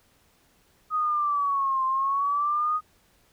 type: linear two-way sweep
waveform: sine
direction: down then up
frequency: 1256 to 1046.5 to 1249 Hz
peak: -22 dBFS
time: 0.9-2.81 s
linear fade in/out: 50 ms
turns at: 1.85 s
effects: pink hiss -63 dBFS RMS until 3.32 s